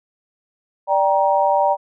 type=chord; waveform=sine; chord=G minor; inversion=second; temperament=equal with one note detuned; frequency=587.3 / 784 / 942.1 Hz; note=D5 / G5 / Bb5; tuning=0 / 0 / +18 cents; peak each=-18 dBFS; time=0.87-1.77 s; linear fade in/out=50 ms; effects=none